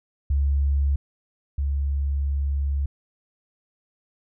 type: tone pair in turn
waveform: sine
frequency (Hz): 70 / 70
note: C#2 / C#2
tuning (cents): +18 / +18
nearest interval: unison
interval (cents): 0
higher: neither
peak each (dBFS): -18 / -21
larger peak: first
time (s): 0.3-0.96 / 1.58-2.86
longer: second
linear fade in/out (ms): 5
effects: none